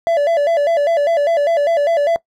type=tone with vibrato; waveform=triangle; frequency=622.3 Hz; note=D#5; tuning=in tune; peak=-10 dBFS; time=0.07-2.16 s; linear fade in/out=0 ms; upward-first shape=square; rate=5 Hz; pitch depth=130 cents each way; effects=noise-tail reverb RT60 0.1 s tail -20 dB re dry